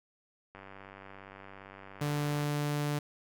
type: click train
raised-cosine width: 0.5 ms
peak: -33 dBFS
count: 186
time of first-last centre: 0.55-2.449 s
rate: 97.4 Hz
type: tone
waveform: sawtooth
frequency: 146.83 Hz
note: D3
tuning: in tune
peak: -26 dBFS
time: 2.01-2.99 s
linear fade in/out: 5 ms
effects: none